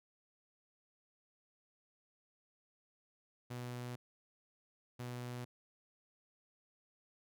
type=tone bursts at uneven times; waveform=sawtooth; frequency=122.8 Hz; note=B2; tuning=9 cents flat; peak=-38 dBFS; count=2; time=3.5-3.96 / 4.99-5.45 s; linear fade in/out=10 ms; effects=none